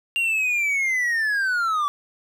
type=linear sweep; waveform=triangle; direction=down; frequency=2794 to 1140 Hz; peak=-18 dBFS; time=0.16-1.88 s; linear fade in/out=0 ms; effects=none

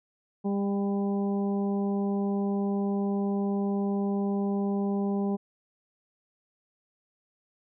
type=harmonic tone with a mistuned harmonic; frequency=200 Hz; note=G3; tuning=35 cents sharp; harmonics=1 / 2 / 3 / 4 / 5; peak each=-26 / -32 / -41 / -39 / -46 dBFS; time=0.44-5.37 s; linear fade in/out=20 ms; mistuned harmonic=4; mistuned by=-17 cents; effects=none

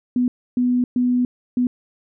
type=tone bursts at uneven times; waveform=sine; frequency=247.5 Hz; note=B3; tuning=4 cents sharp; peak=-15 dBFS; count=4; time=0.16-0.28 / 0.57-0.84 / 0.96-1.25 / 1.57-1.67 s; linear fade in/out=2 ms; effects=none

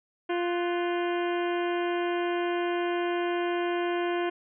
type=harmonic tone with a mistuned harmonic; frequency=349.2 Hz; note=F4; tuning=in tune; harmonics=1 / 2 / 3 / 4 / 5 / 6 / 7 / 8 / 9; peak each=-27 / -33 / -37 / -39 / -41 / -43 / -44 / -45 / -46 dBFS; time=0.29-4.3 s; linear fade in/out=10 ms; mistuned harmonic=4; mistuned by=+110 cents; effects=none

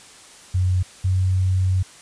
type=tone pair in turn; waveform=sine; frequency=91.8 / 93.3 Hz; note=F#2 / F#2; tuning=-13 / +15 cents; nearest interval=unison; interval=28 cents; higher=second; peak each=-16 dBFS; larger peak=neither; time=0.54-0.83 / 1.04-1.83 s; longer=second; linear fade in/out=10 ms; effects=white hiss -45 dBFS RMS until 2.01 s + resampled to 22050 Hz

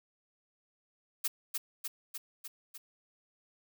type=noise with echo; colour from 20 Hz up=blue; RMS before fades=-31 dBFS; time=1.24-1.28 s; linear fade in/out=10 ms; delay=300 ms; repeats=5; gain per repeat=-3 dB; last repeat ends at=2.78 s; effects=none

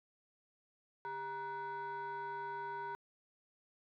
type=tone with frequency modulation; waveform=sine; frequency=945 Hz; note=A#5; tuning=23 cents sharp; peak=-38 dBFS; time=1.05-2.95 s; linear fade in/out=0 ms; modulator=544 Hz; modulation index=0.8; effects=tanh soft clip ceiling -37 dBFS

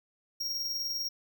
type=tone with tremolo; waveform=square; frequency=5588 Hz; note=F8; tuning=in tune; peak=-30 dBFS; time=0.4-1.09 s; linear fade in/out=10 ms; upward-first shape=triangle; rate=20 Hz; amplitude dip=45%; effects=none

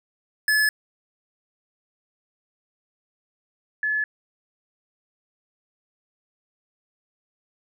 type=tone pair in turn; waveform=square / sine; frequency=1717 / 1717 Hz; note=A6 / A6; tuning=-43 / -43 cents; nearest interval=unison; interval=0 cents; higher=neither; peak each=-18 / -21 dBFS; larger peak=first; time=0.48-0.69 / 3.83-4.04 s; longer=neither; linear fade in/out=2 ms; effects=none

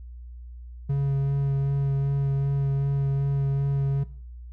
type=tone with vibrato; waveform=triangle; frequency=138.59 Hz; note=C#3; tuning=in tune; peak=-19 dBFS; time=0.89-4.04 s; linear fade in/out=10 ms; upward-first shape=sine; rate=2.6 Hz; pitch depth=12 cents each way; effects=noise-tail reverb RT60 0.5 s tail -18 dB re dry + added 60 Hz sine -38 dBFS peak until 4.52 s

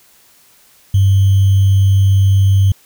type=tone with sample-and-hold; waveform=sine; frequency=97.3 Hz; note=G2; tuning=12 cents flat; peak=-7 dBFS; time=0.94-2.72 s; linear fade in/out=5 ms; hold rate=3150 Hz; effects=white hiss -49 dBFS RMS until 2.85 s

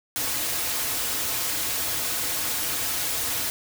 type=noise with comb filter; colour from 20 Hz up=white; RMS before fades=-27 dBFS; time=0.16-3.5 s; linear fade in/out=0 ms; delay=5.1 ms; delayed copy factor=-0.6; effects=none

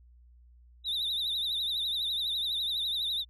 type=tone with vibrato; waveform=sine; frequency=3729 Hz; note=A#7; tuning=in tune; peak=-26 dBFS; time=0.84-3.25 s; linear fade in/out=50 ms; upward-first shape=triangle; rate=12 Hz; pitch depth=120 cents each way; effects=tanh soft clip ceiling -28 dBFS + added 60 Hz sine -54 dBFS peak until 3.29 s

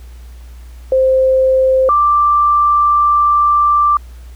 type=tone pair in turn; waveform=sine; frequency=523.3 / 1177 Hz; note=C5 / D6; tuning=0 / +3 cents; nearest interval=octave + major second; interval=1403 cents; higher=second; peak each=-8 dBFS; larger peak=neither; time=0.92-1.89 / 1.89-3.97 s; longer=second; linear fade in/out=2 ms; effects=added 60 Hz sine -31 dBFS peak until 4.35 s + pink hiss -48 dBFS RMS until 4.35 s

